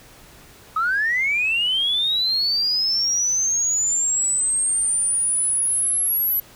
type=linear sweep; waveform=sine; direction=up; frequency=1244 to 11840 Hz; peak=-17 dBFS; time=0.76-6.4 s; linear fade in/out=5 ms; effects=tanh soft clip ceiling -13 dBFS + pink hiss -47 dBFS RMS until 6.55 s